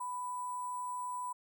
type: tone with sample-and-hold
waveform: sine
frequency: 994 Hz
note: B5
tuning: 11 cents sharp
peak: -36 dBFS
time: 0-1.33 s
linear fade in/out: 10 ms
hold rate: 8820 Hz
effects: none